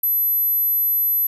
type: tone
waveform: sine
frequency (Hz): 12000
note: F#9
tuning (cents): +23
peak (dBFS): -16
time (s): 0.03-1.27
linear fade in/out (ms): 5
effects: none